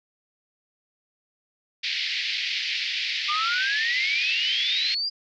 pink band-pass noise, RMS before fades -28 dBFS, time 1.83-4.95 s, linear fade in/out 10 ms, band 2000 to 4900 Hz, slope 48 dB/octave
sine exponential sweep, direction up, 1178 to 4908 Hz, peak -24 dBFS, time 3.28-5.1 s, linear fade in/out 20 ms
effects none

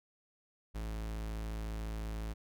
45% pulse tone, 54.2 Hz, A1, 25 cents flat, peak -37 dBFS, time 0.74-2.34 s, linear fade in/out 20 ms, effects none

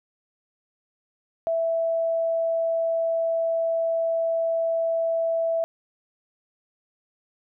sine tone, 660 Hz, E5, 2 cents sharp, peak -21 dBFS, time 1.47-5.64 s, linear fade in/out 0 ms, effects none

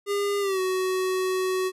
square tone with pitch glide, 404.6 to 373.2 Hz, G#4 to F#4, -45 to +15 cents, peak -24 dBFS, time 0.06-1.72 s, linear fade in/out 50 ms, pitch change -140 cents, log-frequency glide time 0.4-0.6 s, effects resampled to 32000 Hz

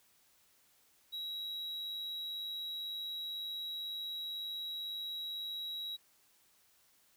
triangle tone, 3866 Hz, B7, 38 cents flat, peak -37 dBFS, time 1.12-5.97 s, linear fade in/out 20 ms, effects white hiss -69 dBFS RMS until 7.16 s

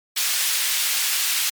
pink high-pass noise, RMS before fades -22 dBFS, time 0.16-1.5 s, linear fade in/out 10 ms, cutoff 2500 Hz, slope 12 dB/octave, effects MP3 96 kbps

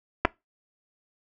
clicks, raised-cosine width 0.5 ms, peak -5 dBFS, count 2, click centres 0.25 / 0.253 s, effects noise-tail reverb RT60 0.2 s tail -21 dB re dry

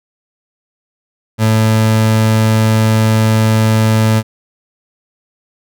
30% pulse tone, 110 Hz, A2, in tune, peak -6 dBFS, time 1.38-4.23 s, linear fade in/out 50 ms, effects none

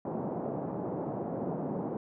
pink band-pass noise, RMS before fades -35 dBFS, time 0.05-1.97 s, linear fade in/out 2 ms, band 150 to 790 Hz, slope 24 dB/octave, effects none

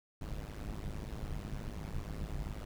brown noise with amplitude modulation, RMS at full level -36 dBFS, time 0.21-2.65 s, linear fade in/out 5 ms, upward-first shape sine, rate 105 Hz, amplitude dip 100%, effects none

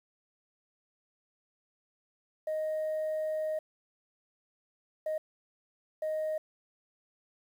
sine tone bursts at uneven times, 623 Hz, D#5, 2 cents sharp, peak -28 dBFS, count 3, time 2.47-3.59 / 5.06-5.18 / 6.02-6.38 s, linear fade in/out 5 ms, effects tanh soft clip ceiling -28 dBFS + 10-bit

